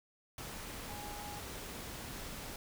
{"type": "tone in noise", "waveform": "sine", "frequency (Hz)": 827, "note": "G#5", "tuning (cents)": -8, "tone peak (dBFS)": -47, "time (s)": [0.89, 1.39], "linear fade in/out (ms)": 2, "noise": "pink", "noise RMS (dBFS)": -45, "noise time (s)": [0.38, 2.56], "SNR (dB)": -5, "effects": []}